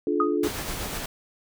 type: chord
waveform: sine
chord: D minor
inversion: none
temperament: equal with one note detuned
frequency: 293.7 / 349.2 / 428.7 Hz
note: D4 / F4 / A4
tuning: 0 / 0 / -45 cents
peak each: -26 dBFS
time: 0.07-0.48 s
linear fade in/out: 2 ms
type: tone with exponential decay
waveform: sine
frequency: 1244 Hz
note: D#6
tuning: 1 cent flat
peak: -17 dBFS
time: 0.2-0.37 s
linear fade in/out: 2 ms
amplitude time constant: 36 ms
type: noise with tremolo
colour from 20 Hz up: pink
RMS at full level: -31 dBFS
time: 0.43-1.06 s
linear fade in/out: 5 ms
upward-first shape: sine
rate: 8.1 Hz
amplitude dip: 25%
effects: none